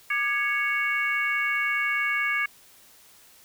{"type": "harmonic tone with a mistuned harmonic", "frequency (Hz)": 554.4, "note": "C#5", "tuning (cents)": 0, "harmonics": [2, 3, 4, 5], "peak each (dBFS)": [-32, -28, -25, -36], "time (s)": [0.1, 2.46], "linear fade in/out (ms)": 5, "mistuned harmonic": 2, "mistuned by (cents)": 130, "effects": ["white hiss -54 dBFS RMS until 3.44 s"]}